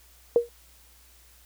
sine tone with exponential decay, 473.6 Hz, A#4, 27 cents sharp, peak -12 dBFS, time 0.36-0.49 s, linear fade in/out 1 ms, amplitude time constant 28 ms, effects added 60 Hz sine -57 dBFS peak until 1.45 s + white hiss -57 dBFS RMS until 1.45 s

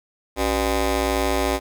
15% pulse ring-modulated tone, 218 Hz, A3, 16 cents flat, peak -10 dBFS, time 0.36-1.6 s, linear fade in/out 50 ms, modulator 160 Hz, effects none

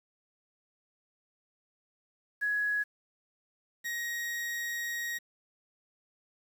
sine / 40% pulse tone pair in turn, 1676 / 1886.6 Hz, G#6 / A#6, +15 / +20 cents, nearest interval major second, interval 205 cents, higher second, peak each -27 / -32 dBFS, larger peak first, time 2.41-2.84 / 3.84-5.19 s, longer second, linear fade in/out 20 ms, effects 9-bit

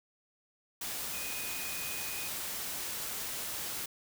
sine tone in noise, 2489 Hz, D#7, in tune, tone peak -43 dBFS, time 1.13-2.28 s, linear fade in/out 5 ms, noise white, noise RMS -38 dBFS, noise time 0.81-3.86 s, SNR -8 dB, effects none

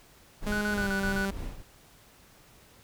brown noise with tremolo, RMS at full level -34 dBFS, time 0.41-1.63 s, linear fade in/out 20 ms, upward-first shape sine, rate 3.2 Hz, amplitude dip 70%
sawtooth tone with pitch glide, 207.7 to 196.04 Hz, G#3 to G3, 0 to 0 cents, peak -25 dBFS, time 0.46-1.31 s, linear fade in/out 10 ms, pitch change -100 cents, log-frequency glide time 0.71-0.9 s
triangle tone bursts, 1480 Hz, F#6, in tune, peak -28 dBFS, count 6, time 0.52-1.253 s, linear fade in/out 2 ms, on 93 ms, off 35 ms
effects pink hiss -57 dBFS RMS until 2.83 s

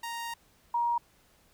sawtooth / sine tone pair in turn, 932.3 / 946.4 Hz, A#5 / A#5, 0 / +26 cents, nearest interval unison, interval 26 cents, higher second, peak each -31 / -25 dBFS, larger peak second, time 0.03-0.34 / 0.74-0.98 s, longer first, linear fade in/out 5 ms, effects pink hiss -64 dBFS RMS until 1.53 s

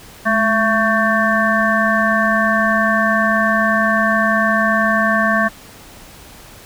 harmonic tone with a mistuned harmonic, 223 Hz, A3, 23 cents sharp, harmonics 1 / 3 / 5 / 7 / 8, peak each -19 / -19 / -19 / -19 / -19 dBFS, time 0.25-5.49 s, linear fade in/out 20 ms, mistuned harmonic 1, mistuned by -70 cents, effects pink hiss -40 dBFS RMS until 6.65 s

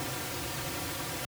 pink noise with comb filter, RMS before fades -35 dBFS, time 0-1.25 s, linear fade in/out 0 ms, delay 4.7 ms, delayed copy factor -0.95, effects high-pass 100 Hz 12 dB/octave

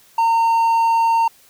triangle tone, 915 Hz, A#5, 32 cents flat, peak -11 dBFS, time 0.18-1.28 s, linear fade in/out 5 ms, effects white hiss -51 dBFS RMS until 1.49 s

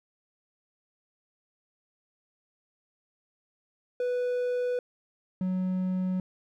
triangle tone pair in turn, 493.9 / 185 Hz, B4 / F#3, 0 / 0 cents, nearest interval octave + perfect fourth, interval 1700 cents, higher first, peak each -24 dBFS, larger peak neither, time 4-4.79 / 5.41-6.2 s, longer neither, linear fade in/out 2 ms, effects none

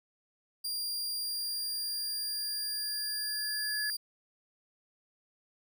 sawtooth tone, 4783 Hz, D8, 31 cents sharp, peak -30 dBFS, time 0.64-3.97 s, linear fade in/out 10 ms
sine tone with exponential growth, 1700 Hz, G#6, 40 cents sharp, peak -32 dBFS, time 1.23-3.9 s, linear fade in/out 1 ms, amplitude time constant 580 ms
effects none

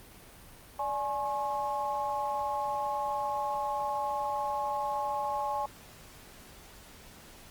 sine tone cluster, 585 / 841 / 1084 Hz, D5 / G#5 / C#6, -7 / +22 / -39 cents, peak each -37 / -31 / -36 dBFS, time 0.79-5.66 s, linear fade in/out 5 ms, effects pink hiss -52 dBFS RMS until 7.5 s + Opus 32 kbps

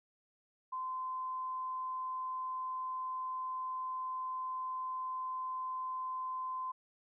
sine tone, 1031 Hz, C6, 26 cents flat, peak -36 dBFS, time 0.72-6.72 s, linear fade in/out 10 ms, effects none

